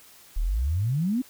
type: exponential sweep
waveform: sine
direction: up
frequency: 34.06 to 268.8 Hz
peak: -22 dBFS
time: 0.36-1.22 s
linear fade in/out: 10 ms
effects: white hiss -52 dBFS RMS until 1.29 s